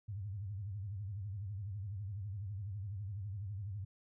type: tone with vibrato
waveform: sine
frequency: 100 Hz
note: G2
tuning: 35 cents sharp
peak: -39 dBFS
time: 0.08-3.85 s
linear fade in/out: 10 ms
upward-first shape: sine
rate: 12 Hz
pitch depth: 150 cents each way
effects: none